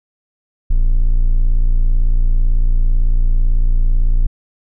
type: tone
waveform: triangle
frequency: 29 Hz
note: A#0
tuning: 8 cents flat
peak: -7 dBFS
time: 0.7-4.27 s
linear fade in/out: 10 ms
effects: none